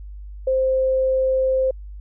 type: tone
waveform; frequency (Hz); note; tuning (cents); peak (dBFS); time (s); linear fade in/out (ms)
sine; 523.3; C5; 0; -16; 0.47-1.71; 5
effects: added 50 Hz sine -33 dBFS peak until 2 s